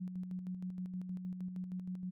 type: tone with tremolo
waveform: sine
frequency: 182.9 Hz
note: F#3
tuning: 20 cents flat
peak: -37 dBFS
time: 0-2.11 s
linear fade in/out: 20 ms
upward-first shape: square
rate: 6.4 Hz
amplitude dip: 45%
effects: none